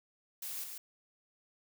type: noise with echo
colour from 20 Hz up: blue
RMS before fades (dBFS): -41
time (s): 0.42-0.64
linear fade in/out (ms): 5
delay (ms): 140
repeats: 1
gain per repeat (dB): -4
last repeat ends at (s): 0.78
effects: none